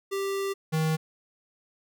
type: tone pair in turn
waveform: square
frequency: 392.7 / 158.16 Hz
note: G4 / D#3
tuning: +3 / +29 cents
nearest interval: octave + major third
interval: 1574 cents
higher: first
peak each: -28 / -24 dBFS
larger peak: second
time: 0.11-0.54 / 0.72-0.97 s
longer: first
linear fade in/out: 20 ms
effects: none